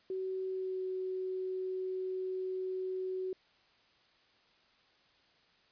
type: tone with pitch glide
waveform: sine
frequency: 377 to 373.5 Hz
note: F#4 to F#4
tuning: +32 to +16 cents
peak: -34 dBFS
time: 0.1-3.33 s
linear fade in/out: 2 ms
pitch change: -16 cents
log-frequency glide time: 0.48-0.83 s
effects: white hiss -67 dBFS RMS until 5.71 s + resampled to 11025 Hz